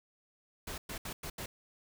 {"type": "noise bursts at uneven times", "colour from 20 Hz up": "pink", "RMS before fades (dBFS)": -41, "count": 5, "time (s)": [[0.67, 0.78], [0.89, 0.98], [1.05, 1.13], [1.23, 1.3], [1.38, 1.46]], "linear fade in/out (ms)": 5, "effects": []}